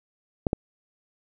clicks, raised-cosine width 2 ms, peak -9 dBFS, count 2, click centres 0.468 / 0.531 s, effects none

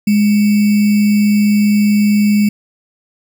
sine tone with sample-and-hold, 207.7 Hz, G#3, in tune, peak -8 dBFS, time 0.07-2.49 s, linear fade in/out 5 ms, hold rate 2450 Hz, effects none

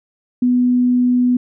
sine tone, 247.6 Hz, B3, 5 cents sharp, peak -11 dBFS, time 0.42-1.37 s, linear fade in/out 5 ms, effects none

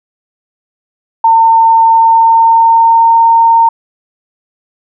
sine tone with pitch glide, 906 to 916.5 Hz, A#5 to A#5, -50 to -30 cents, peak -3 dBFS, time 1.24-3.69 s, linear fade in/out 5 ms, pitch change +20 cents, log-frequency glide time 1.9-3.16 s, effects none

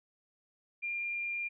sine tone, 2397 Hz, D7, 35 cents sharp, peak -33 dBFS, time 0.82-1.49 s, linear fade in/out 20 ms, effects none

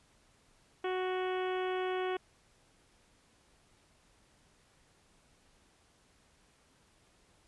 harmonic tone, 370 Hz, F#4, in tune, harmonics 1 / 2 / 3 / 4 / 5 / 6 / 7 / 8 / 9, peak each -33 / -39 / -43 / -45 / -47 / -49 / -50 / -51 / -52 dBFS, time 0.84-2.17 s, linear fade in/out 5 ms, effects pink hiss -67 dBFS RMS until 7.47 s + resampled to 24000 Hz

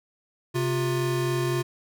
square tone pair together, 132.5 / 353.7 Hz, C3 / F4, +22 / +22 cents, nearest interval octave + perfect fourth, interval 1700 cents, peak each -27 dBFS, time 0.54-1.63 s, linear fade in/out 20 ms, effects none

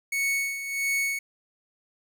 45% pulse tone with tremolo, 2216 Hz, C#7, 1 cent flat, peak -23 dBFS, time 0.12-1.19 s, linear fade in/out 5 ms, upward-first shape sine, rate 1.5 Hz, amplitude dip 65%, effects none

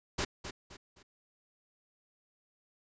pink noise with echo, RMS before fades -32 dBFS, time 0.18-0.25 s, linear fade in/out 10 ms, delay 260 ms, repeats 3, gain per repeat -9 dB, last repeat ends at 1.03 s, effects resampled to 16000 Hz

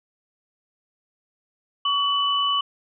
sine tone pair together, 1131.5 / 2981 Hz, C#6 / F#7, +35 / +12 cents, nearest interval octave + perfect fourth, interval 1677 cents, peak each -22 dBFS, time 1.85-2.61 s, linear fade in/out 5 ms, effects none

